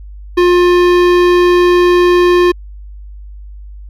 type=tone with hard clipping; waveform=sine; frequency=354.5 Hz; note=F4; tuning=26 cents sharp; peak=-8 dBFS; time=0.37-2.52 s; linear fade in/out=10 ms; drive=17 dB; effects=added 50 Hz sine -28 dBFS peak until 3.89 s